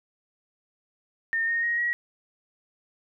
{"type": "tone with pitch steps", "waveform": "sine", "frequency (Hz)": [1822, 1850.6, 1879.7, 1909.3], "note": ["A#6", "A#6", "A#6", "A#6"], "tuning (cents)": [-40, -13, 14, 41], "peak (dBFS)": -23, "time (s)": [1.33, 1.93], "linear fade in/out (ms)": 0, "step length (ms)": 150, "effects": []}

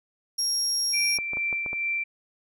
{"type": "tone", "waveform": "35% pulse", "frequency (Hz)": 5588, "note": "F8", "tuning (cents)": 0, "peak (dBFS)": -21, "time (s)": [0.38, 1.18], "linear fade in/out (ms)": 10}
{"type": "tone with tremolo", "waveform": "sine", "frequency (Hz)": 2349, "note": "D7", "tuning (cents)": 0, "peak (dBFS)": -24, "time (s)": [0.93, 2.04], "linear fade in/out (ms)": 10, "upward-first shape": "sine", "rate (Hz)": 2.3, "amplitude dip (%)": 40}
{"type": "clicks", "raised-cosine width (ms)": 1, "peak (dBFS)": -24, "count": 6, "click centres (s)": [1.187, 1.334, 1.371, 1.528, 1.662, 1.731]}
{"effects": []}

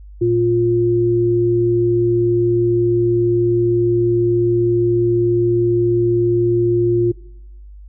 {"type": "tone pair together", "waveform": "sine", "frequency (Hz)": [116.32, 351], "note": ["A#2", "F4"], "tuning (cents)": [-3, 9], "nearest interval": "octave + perfect fifth", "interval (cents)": 1912, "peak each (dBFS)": [-20, -13], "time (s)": [0.21, 7.12], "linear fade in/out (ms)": 10, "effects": ["noise-tail reverb RT60 0.8 s tail -21 dB re dry", "added 50 Hz sine -35 dBFS peak until 7.88 s"]}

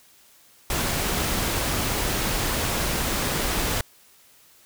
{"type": "noise", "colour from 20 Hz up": "pink", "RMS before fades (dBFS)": -25, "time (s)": [0.7, 3.81], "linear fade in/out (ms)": 2, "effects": ["white hiss -55 dBFS RMS until 4.65 s"]}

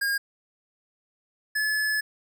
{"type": "tone pair in turn", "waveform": "square", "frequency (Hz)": [1622, 1718.4], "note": ["G#6", "A6"], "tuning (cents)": [-41, -41], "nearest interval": "minor second", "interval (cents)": 100, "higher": "second", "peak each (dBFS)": -24, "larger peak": "neither", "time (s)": [[0.01, 0.18], [1.55, 2.01]], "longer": "second", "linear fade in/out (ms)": 10, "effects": []}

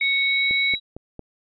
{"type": "tone with pitch glide", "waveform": "sine", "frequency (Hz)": [3805, 3878], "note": ["A#7", "B7"], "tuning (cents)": [35, -32], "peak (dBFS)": -24, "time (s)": [0, 0.8], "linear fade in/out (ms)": 50, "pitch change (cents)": 33, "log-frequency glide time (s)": [0.13, 0.61]}
{"type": "tone", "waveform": "sine", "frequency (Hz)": 2217, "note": "C#7", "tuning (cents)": 0, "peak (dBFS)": -19, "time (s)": [0.01, 0.75], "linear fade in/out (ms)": 2}
{"type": "click train", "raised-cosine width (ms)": 2, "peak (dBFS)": -22, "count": 4, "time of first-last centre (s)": [0.51, 1.193], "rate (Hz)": 4.39}
{"effects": []}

